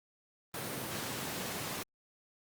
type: high-pass noise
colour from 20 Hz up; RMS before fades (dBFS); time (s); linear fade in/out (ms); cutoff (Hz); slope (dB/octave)
pink; -39; 0.54-1.83; 2; 110; 24
effects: Opus 32 kbps